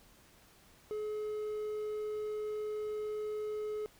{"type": "tone", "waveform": "triangle", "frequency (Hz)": 425.3, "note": "G#4", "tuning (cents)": 41, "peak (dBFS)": -33, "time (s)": [0.91, 3.86], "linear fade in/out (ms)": 0, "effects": ["pink hiss -62 dBFS RMS until 3.99 s"]}